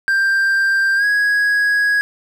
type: tone with pitch glide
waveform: triangle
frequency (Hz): 1582 to 1659.7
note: G6 to G#6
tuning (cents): +15 to -2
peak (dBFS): -11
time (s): 0.08-2.01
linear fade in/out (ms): 0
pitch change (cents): +83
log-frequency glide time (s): 0.96-1.05
effects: none